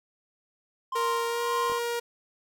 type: tone with tremolo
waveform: triangle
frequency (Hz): 1047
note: C6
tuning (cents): +1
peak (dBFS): -24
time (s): 0.92-1.79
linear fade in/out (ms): 5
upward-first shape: sine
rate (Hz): 1.8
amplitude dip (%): 70
type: tone with pitch glide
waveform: sawtooth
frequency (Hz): 466.2 to 473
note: A#4 to A#4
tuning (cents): 0 to +25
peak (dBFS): -24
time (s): 0.95-2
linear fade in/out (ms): 10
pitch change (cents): +25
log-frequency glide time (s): 1.27-1.41
type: clicks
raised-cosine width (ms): 1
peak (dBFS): -26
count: 2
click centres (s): 1.698 / 1.72
effects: none